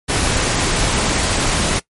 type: noise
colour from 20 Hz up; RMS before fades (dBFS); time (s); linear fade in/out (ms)
pink; -17; 0.08-1.8; 20
effects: noise-tail reverb RT60 0.1 s tail -19 dB re dry + MP3 48 kbps

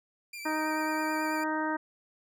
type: tone with vibrato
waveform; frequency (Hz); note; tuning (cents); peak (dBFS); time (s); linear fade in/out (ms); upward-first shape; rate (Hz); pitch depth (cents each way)
sawtooth; 2361; D7; +9; -36; 0.33-1.44; 5; triangle; 9.2; 39
type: harmonic tone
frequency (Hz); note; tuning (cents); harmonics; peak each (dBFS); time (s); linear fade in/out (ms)
311.1; D#4; 0; 1 / 2 / 3 / 4 / 5 / 6; -32 / -37 / -33 / -39 / -36 / -40; 0.45-1.77; 10
effects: none

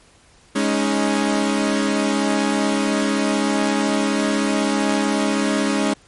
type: chord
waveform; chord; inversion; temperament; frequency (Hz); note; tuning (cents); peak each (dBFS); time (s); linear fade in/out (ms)
sawtooth; Ab suspended fourth; none; equal with one note detuned; 207.7 / 277.2 / 313.1; Ab3 / Db4 / Eb4; 0 / 0 / +11; -17 / -17 / -20; 0.55-5.94; 10
effects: pink hiss -52 dBFS RMS until 6.07 s + MP3 48 kbps

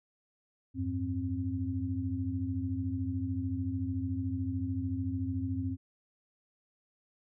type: tone cluster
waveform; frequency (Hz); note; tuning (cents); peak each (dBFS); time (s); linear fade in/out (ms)
sine; 88.9 / 102.5 / 264.5; F2 / G#2 / C4; +31 / -22 / +19; -36 / -36 / -34; 0.74-5.77; 50
effects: none

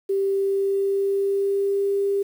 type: tone with pitch glide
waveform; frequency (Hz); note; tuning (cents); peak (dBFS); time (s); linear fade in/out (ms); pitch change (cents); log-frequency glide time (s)
sine; 392 to 398.2; G4 to G4; 0 to +27; -19; 0.09-2.23; 10; +27; 0.32-1.94
effects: 8-bit

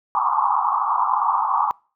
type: band-pass noise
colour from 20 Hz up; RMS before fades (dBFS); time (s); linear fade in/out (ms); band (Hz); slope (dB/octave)
white; -20; 0.15-1.71; 0; 800 to 1200; 96
effects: noise-tail reverb RT60 0.4 s tail -26 dB re dry

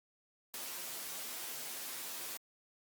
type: noise with comb filter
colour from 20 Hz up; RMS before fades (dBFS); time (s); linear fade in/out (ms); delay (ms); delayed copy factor
white; -43; 0.54-2.37; 0; 10; -0.85
effects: high-pass 200 Hz 12 dB/octave + Opus 48 kbps

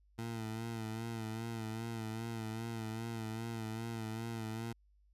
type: tone with vibrato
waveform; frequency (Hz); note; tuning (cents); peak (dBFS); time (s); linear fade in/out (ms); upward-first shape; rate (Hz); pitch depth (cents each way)
20% pulse; 112.8; A2; +44; -34; 0.18-4.73; 10; sine; 2.5; 48
effects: added 50 Hz sine -65 dBFS peak until 5.13 s + resampled to 32000 Hz

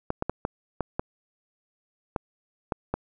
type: clicks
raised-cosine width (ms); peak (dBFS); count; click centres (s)
1; -12; 9; 0.104 / 0.224 / 0.296 / 0.451 / 0.807 / 0.995 / 2.162 / 2.722 / 2.94
effects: none

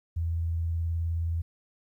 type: tone with vibrato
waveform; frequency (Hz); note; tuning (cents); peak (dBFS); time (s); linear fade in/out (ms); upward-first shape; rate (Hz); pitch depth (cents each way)
sine; 83.2; E2; +17; -26; 0.16-1.42; 10; triangle; 19; 33
effects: 11-bit

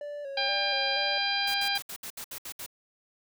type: tone with vibrato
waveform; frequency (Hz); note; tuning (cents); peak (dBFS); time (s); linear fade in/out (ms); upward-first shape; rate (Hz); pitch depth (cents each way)
triangle; 567; C#5; +39; -33; 0.01-1.18; 2; square; 2.1; 51
type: harmonic tone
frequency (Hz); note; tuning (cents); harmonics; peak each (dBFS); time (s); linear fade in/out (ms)
800; G5; +35; 1 / 2 / 3 / 4 / 5 / 6; -33 / -33 / -33 / -33 / -33 / -33; 0.37-1.78; 5
type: noise bursts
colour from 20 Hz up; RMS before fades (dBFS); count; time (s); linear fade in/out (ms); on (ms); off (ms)
white; -39; 9; 1.47-2.663; 5; 73; 67
effects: none

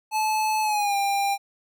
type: tone with pitch glide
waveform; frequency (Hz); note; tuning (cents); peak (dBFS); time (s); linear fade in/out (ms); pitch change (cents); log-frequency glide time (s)
square; 865 to 797.8; A5 to G5; -30 to +30; -22; 0.11-1.38; 50; -140; 0.62-0.96
effects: none

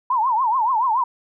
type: tone with vibrato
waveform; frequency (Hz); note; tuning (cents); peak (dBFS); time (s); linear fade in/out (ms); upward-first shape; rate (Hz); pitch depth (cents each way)
sine; 958; A#5; +47; -16; 0.1-1.04; 5; triangle; 7; 230
effects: none

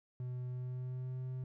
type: tone with pitch glide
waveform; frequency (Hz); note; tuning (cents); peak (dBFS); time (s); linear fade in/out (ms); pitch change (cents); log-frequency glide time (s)
triangle; 125.2 to 128.42; B2 to C3; +24 to -32; -36; 0.2-1.44; 2; +44; 0.48-1.17
effects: none

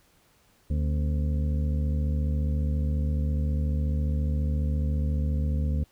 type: harmonic tone with a mistuned harmonic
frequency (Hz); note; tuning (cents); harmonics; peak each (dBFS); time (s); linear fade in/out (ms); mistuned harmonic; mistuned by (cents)
74.5; D2; +25; 1 / 2 / 3 / 4 / 6 / 7; -24 / -31 / -35 / -41 / -48 / -45; 0.7-5.84; 5; 4; -150
effects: pink hiss -63 dBFS RMS until 5.91 s

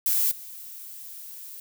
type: noise with level steps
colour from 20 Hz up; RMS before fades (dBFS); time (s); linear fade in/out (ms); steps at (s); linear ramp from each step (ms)
violet; -23 / -41; 0.06-1.6; 2; 0.31; 5
effects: none

